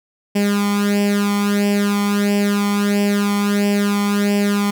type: tone with flanger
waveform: sawtooth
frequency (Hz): 203.4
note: G#3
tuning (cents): -36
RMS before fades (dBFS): -17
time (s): 0.35-4.71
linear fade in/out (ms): 10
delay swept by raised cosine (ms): 0.38 to 0.92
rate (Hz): 1.5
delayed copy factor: +0.8
effects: none